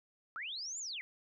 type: linear two-way sweep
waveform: sine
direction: up then down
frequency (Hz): 1232 to 7300 to 1912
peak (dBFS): -39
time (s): 0.36-1.01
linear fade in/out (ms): 0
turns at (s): 0.79
effects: none